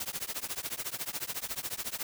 white noise with tremolo, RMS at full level -33 dBFS, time 0-2.03 s, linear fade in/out 2 ms, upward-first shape triangle, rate 14 Hz, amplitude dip 100%, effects none

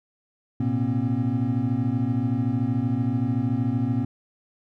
triangle tone cluster, 111.5 / 124.8 / 240.1 / 267.9 Hz, A2 / B2 / B3 / C4, +23 / +19 / -49 / +41 cents, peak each -25 dBFS, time 0.6-4.05 s, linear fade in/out 5 ms, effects none

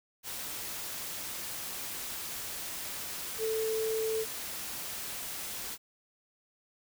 sine tone in noise, 441.7 Hz, A4, 7 cents sharp, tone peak -29 dBFS, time 3.38-4.26 s, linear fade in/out 50 ms, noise white, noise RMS -39 dBFS, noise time 0.23-5.78 s, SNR +7 dB, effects none

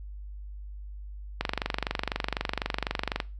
click train, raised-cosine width 0.3 ms, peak -11 dBFS, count 44, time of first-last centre 1.41-3.202 s, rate 24 Hz, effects noise-tail reverb RT60 0.3 s tail -21 dB re dry + added 50 Hz sine -38 dBFS peak until 3.39 s

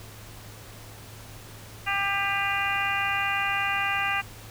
harmonic tone with a mistuned harmonic, 397.2 Hz, G4, 23 cents sharp, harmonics 2 / 3 / 4 / 5 / 6 / 7, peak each -31 / -31 / -31 / -31 / -31 / -31 dBFS, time 1.86-4.22 s, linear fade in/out 20 ms, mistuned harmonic 6, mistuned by +26 cents, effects added 107 Hz sine -46 dBFS peak until 4.5 s + pink hiss -46 dBFS RMS until 4.5 s

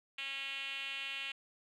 5% pulse tone with band-pass filter, 273.5 Hz, C#4, 23 cents flat, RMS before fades -41 dBFS, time 0.18-1.32 s, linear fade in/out 5 ms, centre 2800 Hz, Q 4, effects none

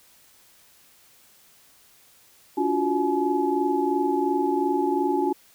sine tone cluster, 286.2 / 346.5 / 369.4 / 851 Hz, D4 / F4 / F#4 / G#5, -45 / -14 / -3 / +42 cents, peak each -26 dBFS, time 2.57-5.33 s, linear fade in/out 10 ms, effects white hiss -56 dBFS RMS until 5.54 s

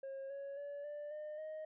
sine tone with pitch steps, 541 / 556.5 / 572.5 / 588.9 / 605.9 / 623.2 Hz, C#5 / C#5 / D5 / D5 / D#5 / D#5, -42 / +7 / -44 / +5 / -46 / +3 cents, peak -40 dBFS, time 0.03-1.65 s, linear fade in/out 5 ms, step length 270 ms, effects tanh soft clip ceiling -42 dBFS

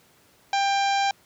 harmonic tone, 793 Hz, G5, 20 cents sharp, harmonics 1 / 2 / 3 / 4 / 5 / 6 / 7 / 8 / 9, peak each -21 / -31 / -31 / -35 / -34 / -40 / -37 / -42 / -43 dBFS, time 0.53-1.11 s, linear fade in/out 2 ms, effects pink hiss -58 dBFS RMS until 1.25 s + high-pass 100 Hz 12 dB/octave

